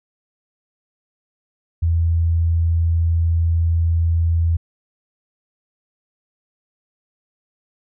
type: tone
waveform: sine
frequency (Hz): 83.3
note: E2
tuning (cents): +19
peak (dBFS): -14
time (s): 1.82-4.57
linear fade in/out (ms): 10
effects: none